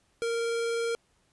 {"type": "tone with vibrato", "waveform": "square", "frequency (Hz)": 464, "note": "A#4", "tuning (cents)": -8, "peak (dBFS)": -28, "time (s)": [0.22, 0.95], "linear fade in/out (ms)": 0, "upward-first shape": "sine", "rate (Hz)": 20, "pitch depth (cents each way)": 9, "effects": ["pink hiss -69 dBFS RMS until 1.32 s", "resampled to 24000 Hz"]}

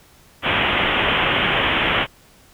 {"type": "low-pass noise", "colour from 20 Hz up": "white", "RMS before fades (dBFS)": -19, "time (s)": [0.42, 2.07], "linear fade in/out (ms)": 50, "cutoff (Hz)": 3300, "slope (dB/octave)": 96, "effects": ["pink hiss -51 dBFS RMS until 2.53 s"]}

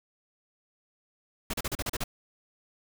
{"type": "noise bursts", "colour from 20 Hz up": "pink", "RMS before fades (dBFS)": -31, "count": 8, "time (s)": [1.5, 2.04], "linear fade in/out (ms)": 5, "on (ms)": 36, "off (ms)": 36, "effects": []}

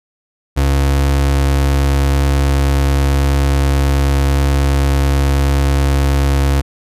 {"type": "tone", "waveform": "35% pulse", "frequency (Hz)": 69.3, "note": "C#2", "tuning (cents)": 0, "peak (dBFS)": -9, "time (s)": [0.56, 6.62], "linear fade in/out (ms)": 20, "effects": ["resampled to 32000 Hz"]}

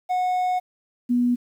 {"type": "tone pair in turn", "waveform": ["triangle", "sine"], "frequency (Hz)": [731, 243.9], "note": ["F#5", "B3"], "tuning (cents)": [-21, -21], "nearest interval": "octave + perfect fifth", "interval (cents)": 1900, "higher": "first", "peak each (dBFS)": [-18, -17], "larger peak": "second", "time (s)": [[0.09, 0.6], [1.09, 1.36]], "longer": "first", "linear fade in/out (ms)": 20, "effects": ["9-bit"]}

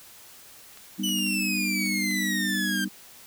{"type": "clicks", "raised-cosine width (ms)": 0.2, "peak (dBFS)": -30, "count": 6, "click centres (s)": [0.774, 1.09, 1.186, 1.266, 1.862, 2.111]}
{"type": "chord", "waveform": "sine", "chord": "G augmented", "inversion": "none", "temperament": "just", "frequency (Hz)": [196, 245, 306.2], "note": ["G3", "B3", "D#4"], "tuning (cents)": [0, -14, -28], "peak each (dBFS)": [-29, -34, -33], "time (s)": [0.98, 2.89], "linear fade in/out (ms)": 20}
{"type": "exponential sweep", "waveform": "sawtooth", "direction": "down", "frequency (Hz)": [3000, 1568], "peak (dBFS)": -23, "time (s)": [1.03, 2.85], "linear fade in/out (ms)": 10}
{"effects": ["white hiss -49 dBFS RMS until 3.26 s"]}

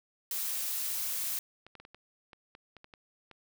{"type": "noise", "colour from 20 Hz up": "blue", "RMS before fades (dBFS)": -34, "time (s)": [0.31, 1.39], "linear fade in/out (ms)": 2}
{"type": "clicks", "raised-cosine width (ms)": 0.3, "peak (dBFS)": -34, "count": 11, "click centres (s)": [1.666, 1.753, 1.8, 1.851, 1.946, 2.332, 2.551, 2.767, 2.844, 2.938, 3.313]}
{"effects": []}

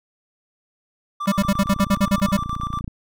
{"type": "tone with tremolo", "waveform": "triangle", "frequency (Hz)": 1174.7, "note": "D6", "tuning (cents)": 0, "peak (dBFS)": -22, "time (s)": [1.2, 2.81], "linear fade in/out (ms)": 10, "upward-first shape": "square", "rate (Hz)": 8.5, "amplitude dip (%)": 70}
{"type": "tone bursts", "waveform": "square", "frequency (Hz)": 197.7, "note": "G3", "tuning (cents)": 15, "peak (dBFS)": -15, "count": 11, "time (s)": [1.27, 2.372], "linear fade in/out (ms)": 10, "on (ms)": 52, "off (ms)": 53}
{"type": "click train", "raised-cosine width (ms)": 5, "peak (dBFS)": -17, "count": 44, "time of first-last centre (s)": [1.38, 2.878], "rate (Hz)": 28.7}
{"effects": []}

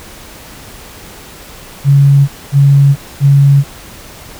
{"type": "tone bursts", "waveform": "sine", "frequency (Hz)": 140, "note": "C#3", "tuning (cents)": 18, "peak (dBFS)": -3, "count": 3, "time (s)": [1.84, 3.64], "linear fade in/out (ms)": 50, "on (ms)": 440, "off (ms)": 240, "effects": ["pink hiss -33 dBFS RMS until 4.39 s"]}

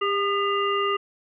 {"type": "harmonic tone with a mistuned harmonic", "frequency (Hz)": 400.1, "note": "G4", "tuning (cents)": 35, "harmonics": [1, 3, 5, 7], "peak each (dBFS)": [-25, -24, -33, -30], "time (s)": [0.01, 0.97], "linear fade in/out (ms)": 10, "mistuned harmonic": 3, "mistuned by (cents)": 30, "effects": []}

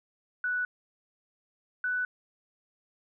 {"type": "tone pair in turn", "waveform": "sine", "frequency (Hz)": [1480, 1490.3], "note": ["F#6", "F#6"], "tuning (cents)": [0, 12], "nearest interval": "unison", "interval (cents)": 12, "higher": "second", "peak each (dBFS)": -27, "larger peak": "neither", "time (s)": [[0.44, 0.65], [1.84, 2.05]], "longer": "neither", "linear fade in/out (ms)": 2, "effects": []}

